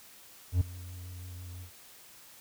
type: tone with ADSR envelope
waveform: triangle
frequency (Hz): 89.4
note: F2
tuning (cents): +41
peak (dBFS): -18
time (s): 0.52-1.71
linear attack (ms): 88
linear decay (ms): 9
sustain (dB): -21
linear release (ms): 92
effects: white hiss -54 dBFS RMS until 2.4 s